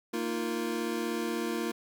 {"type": "tone cluster", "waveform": "square", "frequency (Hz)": [230.6, 311.7, 348.1, 466.9], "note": ["A#3", "D#4", "F4", "A#4"], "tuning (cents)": [-19, 3, -6, 3], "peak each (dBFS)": [-36, -38, -35, -39], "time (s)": [0.13, 1.72], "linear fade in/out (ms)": 10, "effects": []}